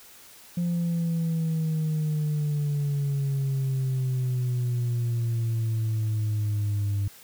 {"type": "exponential sweep", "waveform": "sine", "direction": "down", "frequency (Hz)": [174.61, 99.8], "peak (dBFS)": -21, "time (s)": [0.57, 7.08], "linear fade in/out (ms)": 5, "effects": ["tanh soft clip ceiling -22 dBFS", "white hiss -50 dBFS RMS until 7.23 s"]}